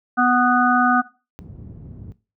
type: harmonic tone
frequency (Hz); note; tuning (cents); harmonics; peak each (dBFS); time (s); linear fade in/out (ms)
247.4; B3; +3; 1 / 3 / 5 / 6; -19 / -19 / -19 / -19; 0.17-1.02; 20
type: low-pass noise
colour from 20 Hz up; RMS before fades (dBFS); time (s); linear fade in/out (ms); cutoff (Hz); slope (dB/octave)
pink; -34; 1.39-2.12; 0; 160; 12
effects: noise-tail reverb RT60 0.3 s tail -18 dB re dry + high-pass 80 Hz 12 dB/octave